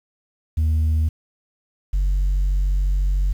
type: tone pair in turn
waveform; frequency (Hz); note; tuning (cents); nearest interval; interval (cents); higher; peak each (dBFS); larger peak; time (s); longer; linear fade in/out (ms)
sine; 78.6 / 46.95; D#2 / F#1; +18 / +26; major sixth; 892; first; -13 / -14; first; 0.57-1.09 / 1.93-3.33; second; 10
effects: tanh soft clip ceiling -15 dBFS + 8-bit